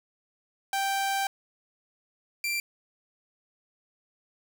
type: tone pair in turn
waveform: sawtooth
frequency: 784 / 2358 Hz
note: G5 / D7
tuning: 0 / +6 cents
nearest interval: octave + perfect fifth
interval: 1906 cents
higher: second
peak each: -22 / -24 dBFS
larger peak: first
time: 0.73-1.27 / 2.44-2.6 s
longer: first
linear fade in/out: 2 ms
effects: 8-bit

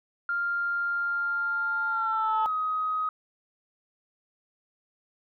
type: tone with pitch glide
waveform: sine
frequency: 1396.9 to 1259 Hz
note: F6 to D#6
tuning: 0 to +20 cents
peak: -25 dBFS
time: 0.29-3.09 s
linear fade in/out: 2 ms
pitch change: -180 cents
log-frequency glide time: 1.88-2.54 s
type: tone with exponential growth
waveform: sine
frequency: 878 Hz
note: A5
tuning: 4 cents flat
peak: -22 dBFS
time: 0.57-2.46 s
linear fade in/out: 0 ms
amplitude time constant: 410 ms
effects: tanh soft clip ceiling -17 dBFS

